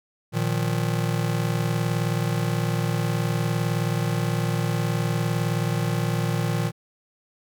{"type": "chord", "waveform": "square", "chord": "Bb suspended fourth", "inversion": "none", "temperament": "just", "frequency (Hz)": [116.54, 155.39, 174.81], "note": ["Bb2", "Eb3", "F3"], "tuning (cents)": [0, -2, 2], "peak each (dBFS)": [-26, -27, -30], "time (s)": [0.32, 6.72], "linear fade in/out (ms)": 50, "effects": []}